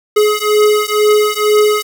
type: beating tone pair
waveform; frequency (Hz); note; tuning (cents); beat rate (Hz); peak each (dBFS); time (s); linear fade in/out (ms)
square; 421 / 423.1; G#4 / G#4; +24 / +32; 2.1; -13; 0.16-1.83; 10
effects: none